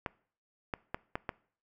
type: clicks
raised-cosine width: 0.5 ms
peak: -18 dBFS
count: 5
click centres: 0.062 / 0.738 / 0.945 / 1.155 / 1.292 s
effects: noise-tail reverb RT60 0.5 s tail -22 dB re dry